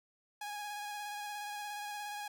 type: tone with vibrato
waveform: sawtooth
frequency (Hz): 828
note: G#5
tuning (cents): -5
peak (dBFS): -36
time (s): 0.41-2.28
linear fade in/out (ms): 5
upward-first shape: square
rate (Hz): 17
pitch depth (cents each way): 16
effects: none